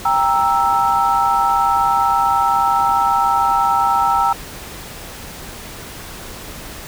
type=chord; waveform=sine; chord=E diminished; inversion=first; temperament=equal with one note detuned; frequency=792.6 / 932.3 / 1318.5 Hz; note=G5 / Bb5 / E6; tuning=+19 / 0 / 0 cents; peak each=-17 dBFS; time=0.05-4.33 s; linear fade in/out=5 ms; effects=pink hiss -33 dBFS RMS until 6.87 s